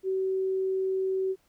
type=tone; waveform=sine; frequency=380 Hz; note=F#4; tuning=46 cents sharp; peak=-25 dBFS; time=0.03-1.36 s; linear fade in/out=50 ms; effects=pink hiss -68 dBFS RMS until 1.48 s